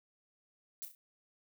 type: noise with echo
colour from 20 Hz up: violet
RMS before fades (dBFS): -42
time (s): 0.82-0.85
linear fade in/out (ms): 0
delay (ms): 33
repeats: 3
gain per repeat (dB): -7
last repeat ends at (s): 0.949
effects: none